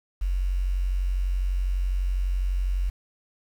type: tone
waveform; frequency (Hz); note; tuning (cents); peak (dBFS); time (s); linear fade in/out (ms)
sine; 46; F#1; -9; -22; 0.21-2.9; 10
effects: 8-bit